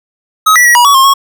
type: tone with pitch steps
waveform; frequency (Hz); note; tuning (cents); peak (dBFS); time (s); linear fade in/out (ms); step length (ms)
square; 1272 / 1954 / 1916 / 965 / 1129 / 1068 / 1100; D#6 / B6 / A#6 / B5 / C#6 / C6 / C#6; +38 / -19 / +47 / -40 / +31 / +35 / -14; -4; 0.46-1.139; 10; 97
effects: none